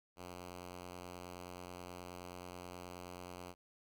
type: tone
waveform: 5% pulse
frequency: 89.4 Hz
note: F2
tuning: 41 cents sharp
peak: -36 dBFS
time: 0.16-3.55 s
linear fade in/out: 50 ms
effects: none